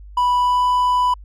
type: tone with pitch glide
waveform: triangle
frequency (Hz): 986 to 992.9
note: B5 to B5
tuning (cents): -3 to +9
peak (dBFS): -12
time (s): 0.17-1.14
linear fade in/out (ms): 5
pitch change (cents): +12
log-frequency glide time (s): 0.37-0.65
effects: added 50 Hz sine -36 dBFS peak until 1.24 s